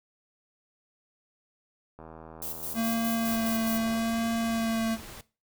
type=click train; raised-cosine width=1 ms; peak=-31 dBFS; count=161; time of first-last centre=1.99-3.99 s; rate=80 Hz
type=noise with tremolo; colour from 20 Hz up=violet; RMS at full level=-35 dBFS; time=2.42-3.78 s; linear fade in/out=2 ms; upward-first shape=square; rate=4.8 Hz; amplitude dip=50%
type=tone with vibrato; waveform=square; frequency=226.8 Hz; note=A#3; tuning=47 cents flat; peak=-26 dBFS; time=2.74-4.98 s; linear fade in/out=50 ms; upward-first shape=sine; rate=0.8 Hz; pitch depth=16 cents each way
type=noise; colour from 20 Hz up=pink; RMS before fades=-44 dBFS; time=3.27-5.21 s; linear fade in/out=2 ms
effects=noise-tail reverb RT60 0.3 s tail -18 dB re dry